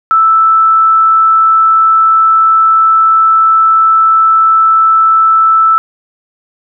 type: tone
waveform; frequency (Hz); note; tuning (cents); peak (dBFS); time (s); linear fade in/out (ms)
sine; 1318.5; E6; 0; -4; 0.11-5.78; 0
effects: none